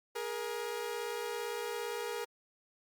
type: tone pair together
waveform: sawtooth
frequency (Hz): 415.3 / 472.9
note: G#4 / A#4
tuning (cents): 0 / +25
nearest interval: major second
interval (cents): 225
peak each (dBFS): -36 / -34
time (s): 0.15-2.25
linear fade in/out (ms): 10
effects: Opus 48 kbps